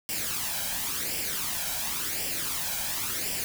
white noise with flanger, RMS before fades -31 dBFS, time 0.09-3.44 s, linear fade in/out 0 ms, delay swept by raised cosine 0.38 to 1.29 ms, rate 0.93 Hz, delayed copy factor +0.6, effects none

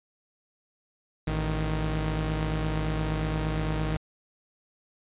sawtooth tone pair together, 54.81 / 155.8 Hz, A1 / D#3, -6 / +3 cents, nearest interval octave + tritone, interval 1809 cents, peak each -25 dBFS, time 1.27-3.97 s, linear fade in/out 5 ms, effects resampled to 8000 Hz

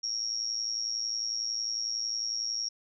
sine tone with amplitude modulation, 5580 Hz, F8, 2 cents flat, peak -26 dBFS, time 0.03-2.69 s, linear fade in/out 10 ms, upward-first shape sine, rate 111 Hz, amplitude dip 85%, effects none

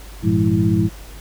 sine tone cluster, 100.1 / 115.7 / 169.6 / 205.9 / 327.3 Hz, G2 / A#2 / E3 / G#3 / E4, +37 / -13 / +50 / -15 / -12 cents, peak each -20 dBFS, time 0.22-0.9 s, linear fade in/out 50 ms, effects added 50 Hz sine -35 dBFS peak until 1.2 s + pink hiss -42 dBFS RMS until 1.2 s

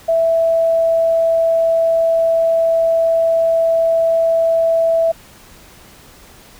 sine tone, 659.3 Hz, E5, in tune, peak -11 dBFS, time 0.08-5.12 s, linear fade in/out 10 ms, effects pink hiss -43 dBFS RMS until 6.59 s

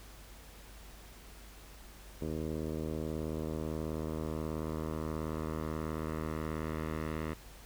10% pulse tone with low-pass filter sweep, 78.5 Hz, D#2, 16 cents sharp, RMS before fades -37 dBFS, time 2.21-7.34 s, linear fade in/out 10 ms, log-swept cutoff 480 to 2100 Hz, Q 1.2, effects added 50 Hz sine -52 dBFS peak until 7.65 s + pink hiss -55 dBFS RMS until 7.65 s

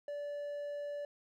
triangle tone, 580 Hz, D5, 22 cents flat, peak -36 dBFS, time 0.08-1.05 s, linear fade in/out 2 ms, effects none

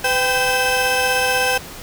35% pulse tone cluster, 505 / 785 / 1554 / 2602 Hz, B4 / G5 / G6 / E7, +39 / +2 / -16 / -23 cents, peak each -20 dBFS, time 0.04-1.58 s, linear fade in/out 5 ms, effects pink hiss -35 dBFS RMS until 1.82 s

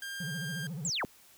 sawtooth tone, 1600 Hz, G6, 35 cents sharp, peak -34 dBFS, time 0.02-0.67 s, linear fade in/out 2 ms
triangle tone with vibrato, 158.5 Hz, D#3, 32 cents sharp, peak -34 dBFS, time 0.2-0.9 s, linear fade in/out 5 ms, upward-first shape sine, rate 14 Hz, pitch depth 250 cents each way
sine linear sweep, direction down, 7880 to 67.3 Hz, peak -30 dBFS, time 0.85-1.05 s, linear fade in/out 0 ms
effects white hiss -59 dBFS RMS until 1.37 s

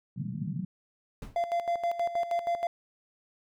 white band-pass noise, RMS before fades -34 dBFS, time 0.16-0.65 s, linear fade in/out 10 ms, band 130 to 200 Hz, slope 48 dB/octave
brown noise with exponential decay, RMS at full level -32 dBFS, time 1.22-1.43 s, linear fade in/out 2 ms, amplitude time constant 44 ms
triangle tone with tremolo, 688 Hz, F5, 26 cents flat, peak -23 dBFS, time 1.36-2.67 s, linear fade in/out 2 ms, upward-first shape square, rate 6.3 Hz, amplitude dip 70%
effects none

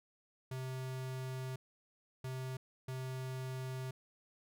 square tone bursts at uneven times, 130 Hz, C3, 11 cents flat, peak -40 dBFS, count 3, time 0.51-1.56 / 2.24-2.57 / 2.88-3.91 s, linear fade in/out 5 ms, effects none

